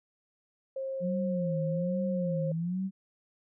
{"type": "tone", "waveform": "sine", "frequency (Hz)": 534, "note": "C5", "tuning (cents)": 35, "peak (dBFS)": -32, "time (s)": [0.76, 2.52], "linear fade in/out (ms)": 5}
{"type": "tone with vibrato", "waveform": "sine", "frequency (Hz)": 174.61, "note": "F3", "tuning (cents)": 0, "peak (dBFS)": -29, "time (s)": [1, 2.91], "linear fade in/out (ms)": 50, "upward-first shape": "sine", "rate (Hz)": 1.2, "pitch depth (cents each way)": 160}
{"effects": []}